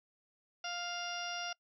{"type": "harmonic tone", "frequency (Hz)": 700, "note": "F5", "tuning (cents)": 4, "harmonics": [1, 2, 3, 4, 5, 6, 7, 8], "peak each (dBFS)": [-43, -43, -50, -43, -50, -55, -49, -46], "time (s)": [0.64, 1.53], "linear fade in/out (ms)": 5, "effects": ["noise-tail reverb RT60 0.1 s tail -25 dB re dry"]}